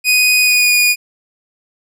sawtooth tone with pitch glide, 2489 to 2453 Hz, D#7 to D#7, 0 to -25 cents, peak -6 dBFS, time 0.04-0.96 s, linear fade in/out 50 ms, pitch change -25 cents, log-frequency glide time 0.39-0.73 s, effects none

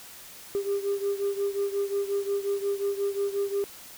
sine beating tone pair, 398.3 / 403.9 Hz, G4 / G#4, +28 / -48 cents, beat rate 5.6 Hz, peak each -26 / -29 dBFS, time 0.55-3.64 s, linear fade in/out 0 ms, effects tanh soft clip ceiling -21 dBFS + white hiss -46 dBFS RMS until 3.97 s

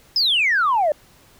sine exponential sweep, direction down, 5250 to 572 Hz, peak -14 dBFS, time 0.16-0.92 s, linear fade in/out 2 ms, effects tanh soft clip ceiling -11 dBFS + pink hiss -52 dBFS RMS until 1.39 s

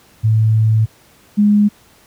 sine tone pair in turn, 110 / 207.1 Hz, A2 / G#3, 0 / -5 cents, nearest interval major seventh, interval 1095 cents, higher second, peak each -9 / -8 dBFS, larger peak second, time 0.23-0.86 / 1.37-1.69 s, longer first, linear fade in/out 20 ms, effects pink hiss -49 dBFS RMS until 2.06 s + high-pass 60 Hz 12 dB/octave

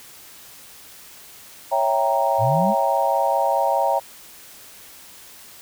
sine chord, C# diminished seventh, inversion none, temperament equal, 554.4 / 659.3 / 784 / 932.3 Hz, C#5 / E5 / G5 / Bb5, 0 / 0 / 0 / 0 cents, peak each -23 / -23 / -22 / -22 dBFS, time 1.71-4 s, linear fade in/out 20 ms
sine linear sweep, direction up, 100.3 to 220 Hz, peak -20 dBFS, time 2.38-2.75 s, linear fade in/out 50 ms
effects white hiss -44 dBFS RMS until 5.61 s

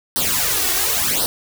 white noise with flanger, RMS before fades -19 dBFS, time 0.16-1.26 s, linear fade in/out 0 ms, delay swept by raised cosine 0.21 to 2.71 ms, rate 0.93 Hz, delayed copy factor +0.8, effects none

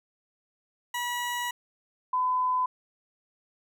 20% pulse / sine tone pair in turn, 969 / 1009.6 Hz, B5 / B5, -33 / +38 cents, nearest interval minor second, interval 71 cents, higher second, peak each -24 / -23 dBFS, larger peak second, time 0.94-1.51 / 2.13-2.66 s, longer first, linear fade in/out 5 ms, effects none

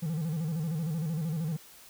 triangle tone with vibrato, 160 Hz, D#3, 49 cents sharp, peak -27 dBFS, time 0.02-1.57 s, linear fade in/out 10 ms, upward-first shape square, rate 13 Hz, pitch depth 100 cents each way, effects white hiss -53 dBFS RMS until 1.89 s

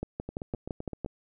two click trains, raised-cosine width 2 ms, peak -19 / -23 dBFS, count 7 / 7, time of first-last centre 0.03-1.047 / 0.29-1.061 s, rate 5.9 / 7.78 Hz, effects none

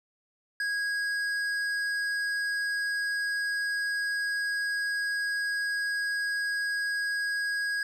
sine tone with hard clipping, 1648 Hz, G#6, 14 cents flat, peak -29 dBFS, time 0.6-7.83 s, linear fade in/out 2 ms, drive 9 dB, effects none

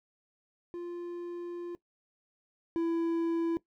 triangle tone pair in turn, 348.1 / 333.3 Hz, F4 / E4, -6 / +19 cents, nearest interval minor second, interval 75 cents, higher first, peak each -34 / -25 dBFS, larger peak second, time 0.74-1.75 / 2.76-3.57 s, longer first, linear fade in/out 0 ms, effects noise-tail reverb RT60 0.1 s tail -18 dB re dry

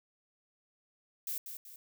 violet noise with echo, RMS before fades -37 dBFS, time 1.27-1.38 s, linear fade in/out 2 ms, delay 190 ms, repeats 2, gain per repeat -7 dB, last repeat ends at 1.76 s, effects none

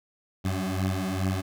20% pulse beating tone pair, 93.2 / 95.6 Hz, F#2 / G2, +13 / -43 cents, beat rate 2.4 Hz, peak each -24 dBFS, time 0.44-1.42 s, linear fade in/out 20 ms, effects none

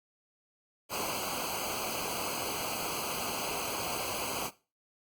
pink noise with comb filter, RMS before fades -35 dBFS, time 0.89-4.51 s, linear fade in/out 50 ms, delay 0.55 ms, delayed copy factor -1, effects noise-tail reverb RT60 0.3 s tail -17 dB re dry + Opus 48 kbps

